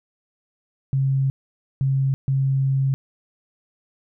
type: tone bursts at uneven times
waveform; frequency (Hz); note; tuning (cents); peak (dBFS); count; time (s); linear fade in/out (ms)
sine; 135.1; C#3; -44; -17; 3; 0.93-1.3 / 1.81-2.14 / 2.28-2.94; 0
effects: none